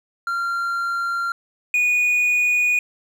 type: tone pair in turn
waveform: triangle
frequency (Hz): 1382 / 2462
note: F6 / D#7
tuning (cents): -19 / -19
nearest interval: minor seventh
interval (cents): 1000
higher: second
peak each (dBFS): -19 / -14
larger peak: second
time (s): 0.27-1.32 / 1.74-2.79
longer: neither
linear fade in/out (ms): 2
effects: none